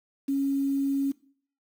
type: tone with quantisation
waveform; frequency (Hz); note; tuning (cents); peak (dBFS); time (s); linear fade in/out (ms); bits
sine; 275.7; C#4; -9; -23; 0.28-1.12; 10; 8
effects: noise-tail reverb RT60 0.5 s tail -19 dB re dry